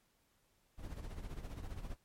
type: noise with tremolo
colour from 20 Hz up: brown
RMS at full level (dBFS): -42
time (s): 0.77-1.97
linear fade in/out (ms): 50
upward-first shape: sine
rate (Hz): 15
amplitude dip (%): 65
effects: pink hiss -75 dBFS RMS until 2.04 s + MP3 64 kbps